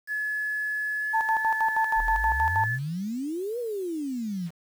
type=tone with pitch glide; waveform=sine; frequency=1708 to 1729.8 Hz; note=G#6 to A6; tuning=+48 to -30 cents; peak=-26 dBFS; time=0.07-2.79 s; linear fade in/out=50 ms; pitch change=+22 cents; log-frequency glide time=0.99-1.46 s
type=tone with tremolo; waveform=sine; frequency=890 Hz; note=A5; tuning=20 cents sharp; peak=-21 dBFS; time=1.13-2.66 s; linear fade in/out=20 ms; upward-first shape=square; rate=6.3 Hz; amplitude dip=75%
type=exponential two-way sweep; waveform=sine; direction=up then down; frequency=34.49 to 495.7 to 161 Hz; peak=-28 dBFS; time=1.95-4.51 s; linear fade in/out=50 ms; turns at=3.59 s
effects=8-bit